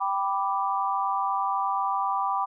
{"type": "chord", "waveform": "sine", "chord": "G major", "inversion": "none", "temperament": "equal", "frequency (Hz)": [784, 987.8, 1174.7], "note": ["G5", "B5", "D6"], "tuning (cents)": [0, 0, 0], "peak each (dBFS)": -28, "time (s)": [0, 2.46], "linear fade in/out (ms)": 20, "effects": []}